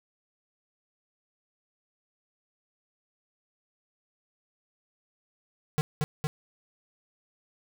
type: tone with echo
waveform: square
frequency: 151.8 Hz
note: D#3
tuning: 42 cents flat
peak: -23 dBFS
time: 5.78-5.81 s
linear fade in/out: 0 ms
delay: 230 ms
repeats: 2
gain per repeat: -2 dB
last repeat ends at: 6.27 s
effects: none